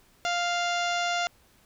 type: harmonic tone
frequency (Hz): 698.5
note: F5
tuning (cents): 0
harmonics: 1 / 2 / 3 / 4 / 5 / 6 / 7 / 8 / 9 / 10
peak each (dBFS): -28 / -31 / -35 / -35 / -37 / -41 / -43 / -42 / -46 / -43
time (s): 0.25-1.27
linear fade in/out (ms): 0
effects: pink hiss -61 dBFS RMS until 1.65 s